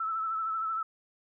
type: tone with vibrato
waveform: sine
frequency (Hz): 1315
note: E6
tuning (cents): -5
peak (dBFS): -29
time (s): 0-0.83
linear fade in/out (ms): 5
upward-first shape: triangle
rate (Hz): 13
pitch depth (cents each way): 44
effects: none